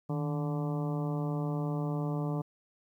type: harmonic tone with a mistuned harmonic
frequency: 145.7 Hz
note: D3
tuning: 13 cents flat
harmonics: 1 / 2 / 3 / 4 / 5 / 6 / 7 / 8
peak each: -31 / -37 / -41 / -43 / -45 / -47 / -48 / -49 dBFS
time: 0.09-2.42 s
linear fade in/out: 10 ms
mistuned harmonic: 1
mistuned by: +95 cents
effects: 11-bit